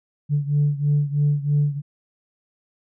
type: beating tone pair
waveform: sine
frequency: 144.9 / 148 Hz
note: D3 / D3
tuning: -23 / +14 cents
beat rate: 3.1 Hz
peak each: -18 / -21 dBFS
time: 0.29-1.82 s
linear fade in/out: 50 ms
effects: tanh soft clip ceiling -12 dBFS